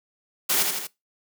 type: noise with echo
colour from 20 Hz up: white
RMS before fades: -22 dBFS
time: 0.49-0.63 s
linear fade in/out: 10 ms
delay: 81 ms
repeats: 3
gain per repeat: -4 dB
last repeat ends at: 0.873 s
effects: noise-tail reverb RT60 0.2 s tail -21 dB re dry + high-pass 200 Hz 12 dB/octave